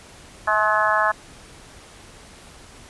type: harmonic tone with a mistuned harmonic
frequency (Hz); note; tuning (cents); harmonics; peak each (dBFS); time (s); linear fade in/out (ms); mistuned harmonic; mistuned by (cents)
213.2; G#3; +46; 3 / 4 / 5 / 6 / 7 / 8; -24 / -24 / -22 / -24 / -26 / -23; 0.47-1.12; 10; 3; +19
effects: pink hiss -45 dBFS RMS until 2.89 s + resampled to 24000 Hz